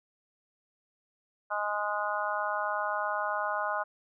harmonic tone, 207.7 Hz, G#3, in tune, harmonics 3 / 4 / 5 / 6 / 7, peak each -35 / -35 / -35 / -35 / -35 dBFS, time 1.5-3.84 s, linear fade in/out 20 ms, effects none

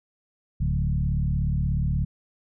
sine tone with frequency modulation, 101.3 Hz, G#2, 43 cents flat, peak -21 dBFS, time 0.6-2.05 s, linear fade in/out 10 ms, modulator 36.7 Hz, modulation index 1.8, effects none

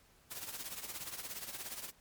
white noise with tremolo, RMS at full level -41 dBFS, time 0.3-1.91 s, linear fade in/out 20 ms, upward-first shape triangle, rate 17 Hz, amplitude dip 75%, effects pink hiss -66 dBFS RMS until 2 s + MP3 96 kbps

